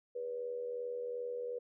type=tone with amplitude modulation; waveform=sine; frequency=486.9 Hz; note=B4; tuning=25 cents flat; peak=-34 dBFS; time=0.15-1.59 s; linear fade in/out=10 ms; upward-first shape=sine; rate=82.7 Hz; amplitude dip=60%; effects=none